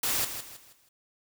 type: noise with echo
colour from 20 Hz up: white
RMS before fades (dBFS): -28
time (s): 0.03-0.25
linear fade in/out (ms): 5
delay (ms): 160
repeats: 4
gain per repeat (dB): -9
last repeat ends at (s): 0.89
effects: none